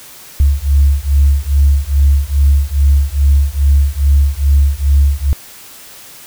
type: beating tone pair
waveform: sine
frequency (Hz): 69.3 / 71.7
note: C#2 / D2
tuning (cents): 0 / -41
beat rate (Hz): 2.4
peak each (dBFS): -10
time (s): 0.4-5.33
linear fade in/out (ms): 0
effects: tanh soft clip ceiling -1 dBFS + white hiss -36 dBFS RMS until 6.26 s